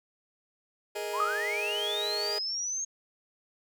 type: chord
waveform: sawtooth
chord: Ab suspended second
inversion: none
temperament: just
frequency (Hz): 415.3 / 467.2 / 623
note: Ab4 / Bb4 / Eb5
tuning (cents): 0 / +4 / +2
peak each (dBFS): -31 / -36 / -33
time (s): 0.95-2.39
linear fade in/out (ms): 10
type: linear sweep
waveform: sine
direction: up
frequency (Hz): 920 to 6520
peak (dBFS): -30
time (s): 1.13-2.85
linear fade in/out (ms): 10
type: tone with exponential decay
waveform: sine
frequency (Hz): 1247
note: D#6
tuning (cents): +3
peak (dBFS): -25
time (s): 1.2-1.6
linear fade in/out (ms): 1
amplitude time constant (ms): 85
effects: none